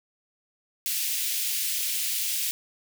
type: high-pass noise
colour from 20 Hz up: white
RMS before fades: -28 dBFS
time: 0.86-2.51 s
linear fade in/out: 0 ms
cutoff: 2300 Hz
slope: 24 dB/octave
effects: none